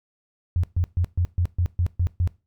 sine tone bursts, 87.9 Hz, F2, 12 cents sharp, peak -18 dBFS, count 9, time 0.56-2.275 s, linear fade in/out 0 ms, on 75 ms, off 130 ms, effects noise-tail reverb RT60 0.3 s tail -20 dB re dry

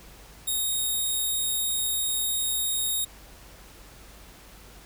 5% pulse tone, 3729 Hz, A#7, in tune, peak -17 dBFS, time 0.47-3.05 s, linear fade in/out 10 ms, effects added 50 Hz sine -51 dBFS peak until 4.85 s + pink hiss -50 dBFS RMS until 4.85 s

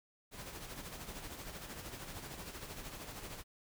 pink noise with tremolo, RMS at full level -45 dBFS, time 0.31-3.44 s, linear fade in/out 50 ms, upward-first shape sine, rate 13 Hz, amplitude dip 50%, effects none

